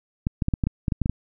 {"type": "clicks", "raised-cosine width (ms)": 5, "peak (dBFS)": -10, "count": 11, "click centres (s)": [0.269, 0.422, 0.484, 0.538, 0.638, 0.67, 0.882, 0.922, 1.017, 1.059, 1.096], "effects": []}